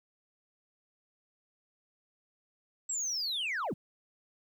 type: linear sweep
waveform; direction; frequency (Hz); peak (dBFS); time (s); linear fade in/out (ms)
sine; down; 7780 to 94.7; -29; 2.89-3.74; 10
effects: tanh soft clip ceiling -30 dBFS + 11-bit